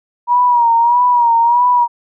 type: tone with vibrato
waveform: sine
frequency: 954 Hz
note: A#5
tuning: 40 cents sharp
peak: -8 dBFS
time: 0.27-1.88 s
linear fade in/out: 50 ms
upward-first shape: sine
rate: 1.6 Hz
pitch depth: 60 cents each way
effects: none